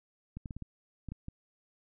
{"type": "clicks", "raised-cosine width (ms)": 5, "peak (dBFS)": -28, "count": 8, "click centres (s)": [0.37, 0.458, 0.508, 0.566, 0.623, 1.087, 1.12, 1.284], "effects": []}